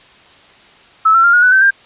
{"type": "tone with pitch steps", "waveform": "sine", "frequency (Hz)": [1304, 1348.4, 1394.4, 1441.9, 1491, 1541.8, 1594.3], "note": ["E6", "E6", "F6", "F#6", "F#6", "G6", "G6"], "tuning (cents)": [-19, 39, -3, -45, 13, -29, 29], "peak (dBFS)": -6, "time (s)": [1.05, 1.708], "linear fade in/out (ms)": 10, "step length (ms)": 94, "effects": ["white hiss -44 dBFS RMS until 1.85 s", "resampled to 8000 Hz"]}